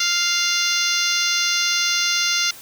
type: harmonic tone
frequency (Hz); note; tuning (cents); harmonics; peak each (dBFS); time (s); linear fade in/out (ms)
698; F5; -1; 2 / 3 / 4 / 5 / 6 / 7 / 8 / 9; -26 / -26 / -26 / -26 / -26 / -26 / -26 / -26; 0-2.51; 5
effects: white hiss -41 dBFS RMS until 2.61 s